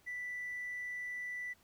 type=tone with hard clipping; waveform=sine; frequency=1975.5 Hz; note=B6; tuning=in tune; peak=-39 dBFS; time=0.06-1.54 s; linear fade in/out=20 ms; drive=1 dB; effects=pink hiss -68 dBFS RMS until 1.63 s